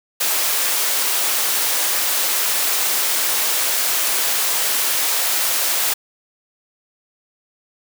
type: high-pass noise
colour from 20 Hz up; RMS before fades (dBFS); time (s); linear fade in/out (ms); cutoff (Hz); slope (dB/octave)
white; -19; 0.2-5.94; 10; 440; 12
effects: none